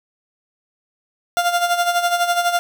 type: tone with tremolo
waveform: 30% pulse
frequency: 698.5 Hz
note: F5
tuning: in tune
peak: -11 dBFS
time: 1.37-2.59 s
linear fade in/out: 0 ms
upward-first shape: sine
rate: 12 Hz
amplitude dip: 65%
effects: none